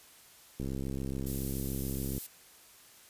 click train, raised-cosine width 3 ms, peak -24 dBFS, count 107, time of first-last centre 0.6-2.18 s, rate 67.1 Hz
violet noise, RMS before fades -39 dBFS, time 1.26-2.27 s, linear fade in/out 10 ms
effects white hiss -57 dBFS RMS until 3.09 s + resampled to 32000 Hz

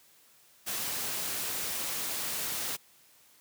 white noise, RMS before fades -34 dBFS, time 0.66-2.77 s, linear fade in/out 20 ms, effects white hiss -61 dBFS RMS until 3.4 s + high-pass 80 Hz 12 dB/octave

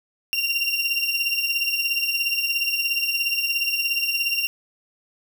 30% pulse beating tone pair, 2760 / 2777 Hz, F7 / F7, -21 / -10 cents, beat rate 17 Hz, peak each -21 / -22 dBFS, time 0.33-4.47 s, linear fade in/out 0 ms, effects none

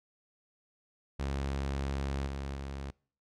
sawtooth tone with level steps, 68.7 Hz, C#2, 15 cents flat, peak -28 / -32 / -34 dBFS, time 1.19-2.91 s, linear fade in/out 10 ms, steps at 2.27 / 2.55 s, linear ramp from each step 2 ms, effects noise-tail reverb RT60 0.5 s tail -26 dB re dry + low-pass 7000 Hz 12 dB/octave

